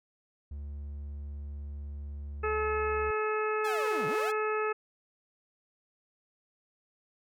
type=tone; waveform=triangle; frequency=72 Hz; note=D2; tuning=34 cents flat; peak=-35 dBFS; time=0.51-3.11 s; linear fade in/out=5 ms
type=harmonic tone; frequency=429.7 Hz; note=A4; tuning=41 cents flat; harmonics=1 / 2 / 3 / 4 / 5 / 6; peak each=-30 / -39 / -33 / -39 / -45 / -40 dBFS; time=2.43-4.73 s; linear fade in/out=10 ms
type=linear two-way sweep; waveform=sawtooth; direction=down then up; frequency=880 to 131.1 to 880 Hz; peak=-32 dBFS; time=3.64-4.32 s; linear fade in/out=10 ms; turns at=4.07 s
effects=none